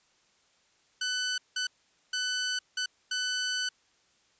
15% pulse tone bursts at uneven times, 1500 Hz, F#6, 23 cents sharp, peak -22 dBFS, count 5, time 1.01-1.38 / 1.56-1.67 / 2.13-2.59 / 2.77-2.86 / 3.11-3.69 s, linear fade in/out 5 ms, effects white hiss -67 dBFS RMS until 4.39 s + resampled to 16000 Hz

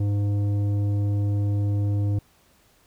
sine tone with tanh clipping, 101.9 Hz, G#2, 32 cents flat, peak -22 dBFS, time 0-2.19 s, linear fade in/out 5 ms, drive 10 dB, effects pink hiss -60 dBFS RMS until 2.86 s

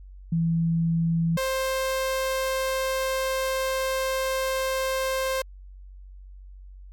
sine / sawtooth tone pair in turn, 166 / 527 Hz, E3 / C5, +12 / +12 cents, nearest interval octave + minor sixth, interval 2000 cents, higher second, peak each -20 dBFS, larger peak neither, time 0.32-1.37 / 1.37-5.42 s, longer second, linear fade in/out 5 ms, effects added 47 Hz sine -41 dBFS peak until 6.92 s + MP3 96 kbps

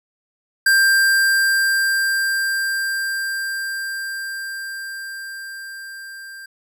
square tone with level ramp, 1585 Hz, G6, 19 cents sharp, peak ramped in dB -12 to -35 dBFS, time 0.66-6.46 s, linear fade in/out 5 ms, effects none

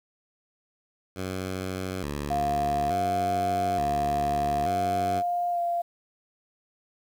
10% pulse tone with vibrato, 82.41 Hz, E2, in tune, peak -22 dBFS, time 1.15-5.23 s, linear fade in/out 50 ms, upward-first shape square, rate 0.57 Hz, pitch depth 220 cents each way
sine tone with pitch glide, 703 to 691.3 Hz, F5 to F5, +11 to -18 cents, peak -24 dBFS, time 2.3-5.82 s, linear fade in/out 10 ms, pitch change -29 cents, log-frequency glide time 5.5-5.6 s
effects 9-bit

